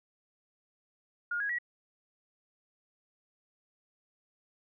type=tone with pitch steps; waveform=sine; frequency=1425 / 1655.9 / 1924.2 Hz; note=F6 / G#6 / B6; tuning=+34 / -6 / -46 cents; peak=-30 dBFS; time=1.31-1.586 s; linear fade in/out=5 ms; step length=92 ms; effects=none